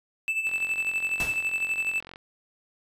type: tone with tremolo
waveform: triangle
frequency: 2637 Hz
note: E7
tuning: in tune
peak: -21 dBFS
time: 0.28-2 s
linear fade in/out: 0 ms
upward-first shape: sine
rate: 12 Hz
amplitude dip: 65%
type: click train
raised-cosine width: 0.3 ms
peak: -26 dBFS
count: 77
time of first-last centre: 0.47-2.159 s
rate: 45 Hz
type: noise with exponential decay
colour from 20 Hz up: pink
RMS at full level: -30 dBFS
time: 1.2-1.54 s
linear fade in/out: 1 ms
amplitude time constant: 72 ms
effects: resampled to 32000 Hz